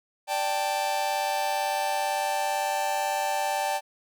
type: chord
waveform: 45% pulse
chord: D suspended fourth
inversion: none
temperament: just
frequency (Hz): 587.3 / 783.1 / 881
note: D5 / G5 / A5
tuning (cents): 0 / -2 / +2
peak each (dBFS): -32 / -28 / -30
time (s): 0.27-3.81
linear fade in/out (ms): 50
effects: none